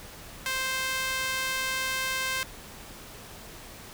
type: tone with high-pass filter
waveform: sawtooth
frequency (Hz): 523.3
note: C5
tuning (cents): 0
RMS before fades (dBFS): -30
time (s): 0.46-2.43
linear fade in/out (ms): 0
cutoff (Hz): 1600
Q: 1.1
effects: pink hiss -45 dBFS RMS until 3.93 s